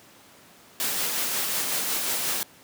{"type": "noise with tremolo", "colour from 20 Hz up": "white", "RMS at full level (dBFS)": -26, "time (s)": [0.8, 2.43], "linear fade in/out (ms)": 0, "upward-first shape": "sine", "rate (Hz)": 5.5, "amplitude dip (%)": 25, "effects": ["pink hiss -52 dBFS RMS until 2.63 s", "high-pass 150 Hz 12 dB/octave"]}